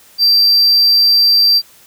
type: tone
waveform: triangle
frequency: 4699 Hz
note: D8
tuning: in tune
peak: -6 dBFS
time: 0.18-1.62 s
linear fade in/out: 50 ms
effects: white hiss -45 dBFS RMS until 1.86 s

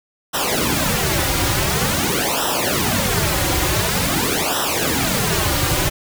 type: noise with flanger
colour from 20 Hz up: pink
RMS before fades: -19 dBFS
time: 0.33-5.9 s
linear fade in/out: 20 ms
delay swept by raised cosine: 0.44 to 4.64 ms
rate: 0.47 Hz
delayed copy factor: -0.95
effects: none

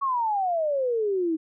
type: exponential sweep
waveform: sine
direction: down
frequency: 1129 to 311.1 Hz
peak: -22 dBFS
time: 0.01-1.37 s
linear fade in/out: 20 ms
effects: none

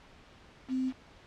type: tone with quantisation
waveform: sine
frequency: 259.2 Hz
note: C4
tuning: 16 cents flat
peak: -28 dBFS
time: 0.68-0.93 s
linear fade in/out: 50 ms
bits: 8
effects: pink hiss -56 dBFS RMS until 1.26 s + low-pass 4000 Hz 12 dB/octave

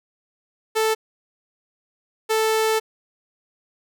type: tone pair in turn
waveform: sawtooth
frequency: 440 / 440 Hz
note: A4 / A4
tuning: 0 / 0 cents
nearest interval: unison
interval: 0 cents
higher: neither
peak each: -14 dBFS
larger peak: neither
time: 0.75-0.95 / 2.29-2.8 s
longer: second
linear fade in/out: 20 ms
effects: none

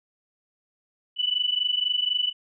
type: tone pair together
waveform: sine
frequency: 2962 / 2986 Hz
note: F#7 / F#7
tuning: +1 / +15 cents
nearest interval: unison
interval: 14 cents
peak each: -25 dBFS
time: 1.16-2.33 s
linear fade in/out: 50 ms
effects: none

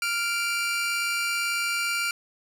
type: tone pair together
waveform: sawtooth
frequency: 1393.6 / 2342 Hz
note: F6 / D7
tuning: -4 / -5 cents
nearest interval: major sixth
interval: 899 cents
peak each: -24 dBFS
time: 0.02-2.11 s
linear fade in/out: 2 ms
effects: low-pass 12000 Hz 12 dB/octave + 8-bit

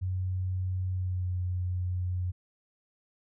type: tone with pitch glide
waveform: sine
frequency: 92.5 to 90.49 Hz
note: F#2 to F#2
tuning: 0 to -38 cents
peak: -28 dBFS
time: 0.01-2.32 s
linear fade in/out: 20 ms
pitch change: -38 cents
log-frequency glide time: 0.91-1.32 s
effects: none

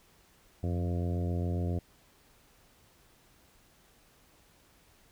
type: harmonic tone with a mistuned harmonic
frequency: 87.31 Hz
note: F2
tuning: in tune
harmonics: 1 / 2 / 3 / 4 / 5 / 6 / 7 / 8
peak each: -30 / -36 / -40 / -42 / -44 / -46 / -47 / -48 dBFS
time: 0.63-1.79 s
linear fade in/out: 5 ms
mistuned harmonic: 1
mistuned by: +52 cents
effects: pink hiss -63 dBFS RMS until 5.11 s

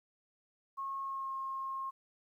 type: tone with pitch glide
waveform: sine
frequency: 1087 to 1072.7 Hz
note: C#6 to C6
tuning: -34 to +43 cents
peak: -36 dBFS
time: 0.77-1.91 s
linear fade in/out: 20 ms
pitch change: -23 cents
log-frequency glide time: 1.03-1.32 s
effects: 12-bit

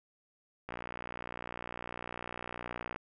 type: click train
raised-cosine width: 0.5 ms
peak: -24 dBFS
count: 137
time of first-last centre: 0.69-2.96 s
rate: 59.9 Hz
effects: none

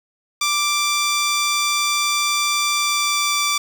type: tone with pitch glide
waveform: 10% pulse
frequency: 1176 to 1167.9 Hz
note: D6 to D6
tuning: +2 to -10 cents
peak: -9 dBFS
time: 0.41-3.58 s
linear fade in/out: 5 ms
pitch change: -12 cents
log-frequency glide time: 2.74-3.45 s
effects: 7-bit

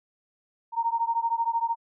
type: beating tone pair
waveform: sine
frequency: 919 / 932 Hz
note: A#5 / A#5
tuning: -25 / -1 cents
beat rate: 13 Hz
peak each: -26 / -27 dBFS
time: 0.72-1.76 s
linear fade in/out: 50 ms
effects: none

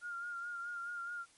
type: tone with vibrato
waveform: sine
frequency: 1405 Hz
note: F6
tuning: 10 cents sharp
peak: -39 dBFS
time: 0.01-1.26 s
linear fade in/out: 50 ms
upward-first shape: sine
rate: 4.7 Hz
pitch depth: 33 cents each way
effects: white hiss -65 dBFS RMS until 1.37 s + MP3 48 kbps

